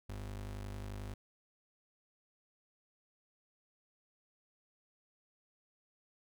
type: ring-modulated tone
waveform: square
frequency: 75 Hz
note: D2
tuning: 37 cents sharp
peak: -39 dBFS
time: 0.09-1.14 s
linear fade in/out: 5 ms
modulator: 25.6 Hz
effects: none